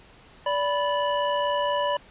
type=tone pair together; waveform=square; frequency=579.8 / 987.8 Hz; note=D5 / B5; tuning=-22 / 0 cents; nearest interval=major sixth; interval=922 cents; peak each=-26 dBFS; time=0.46-1.97 s; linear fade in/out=5 ms; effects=pink hiss -52 dBFS RMS until 2.1 s + resampled to 8000 Hz